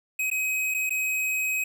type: tone with dropouts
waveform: square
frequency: 2532 Hz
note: D#7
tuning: 30 cents sharp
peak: -25 dBFS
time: 0.19-1.64 s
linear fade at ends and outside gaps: 5 ms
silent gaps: 0.302-0.313 / 0.741-0.745 / 0.895-0.905 s
effects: none